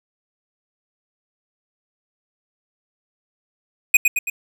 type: tone with echo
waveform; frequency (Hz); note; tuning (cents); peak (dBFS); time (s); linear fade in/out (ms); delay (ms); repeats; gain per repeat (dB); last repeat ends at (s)
square; 2489; D#7; 0; -8; 3.94-3.97; 5; 110; 3; -5; 4.3
effects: none